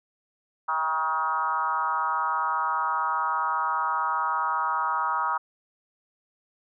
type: tone with frequency modulation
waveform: sine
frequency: 1108 Hz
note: C#6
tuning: 1 cent flat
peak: -23 dBFS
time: 0.68-5.38 s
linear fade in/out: 10 ms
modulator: 155 Hz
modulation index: 1.7
effects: none